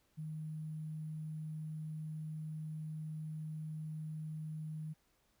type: tone with sample-and-hold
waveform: sine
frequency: 155.56 Hz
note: D#3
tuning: in tune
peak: -40 dBFS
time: 0.17-4.94 s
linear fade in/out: 20 ms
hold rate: 11025 Hz
effects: pink hiss -75 dBFS RMS until 5.4 s